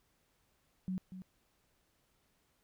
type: tone with echo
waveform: sine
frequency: 185.9 Hz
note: F#3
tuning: 8 cents sharp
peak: -34 dBFS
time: 0.88-0.98 s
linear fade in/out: 0 ms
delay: 240 ms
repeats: 1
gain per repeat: -10 dB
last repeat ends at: 1.22 s
effects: pink hiss -75 dBFS RMS until 2.63 s